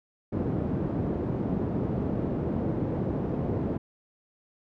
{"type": "band-pass noise", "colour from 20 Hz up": "pink", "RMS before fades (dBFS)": -29, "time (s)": [0.32, 3.78], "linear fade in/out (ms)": 10, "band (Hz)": [110, 410], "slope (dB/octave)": 12, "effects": []}